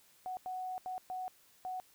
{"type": "tone bursts at uneven times", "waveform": "sine", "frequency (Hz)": 741, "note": "F#5", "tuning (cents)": 2, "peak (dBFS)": -37, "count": 5, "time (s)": [[0.26, 0.37], [0.46, 0.78], [0.86, 0.98], [1.1, 1.28], [1.65, 1.8]], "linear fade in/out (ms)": 0, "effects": ["white hiss -65 dBFS RMS until 1.94 s"]}